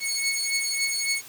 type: beating tone pair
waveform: 15% pulse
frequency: 2200 / 2203.6 Hz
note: C#7 / C#7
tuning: -14 / -11 cents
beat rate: 3.6 Hz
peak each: -21 dBFS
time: 0-1.22 s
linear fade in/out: 50 ms
effects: white hiss -45 dBFS RMS until 1.28 s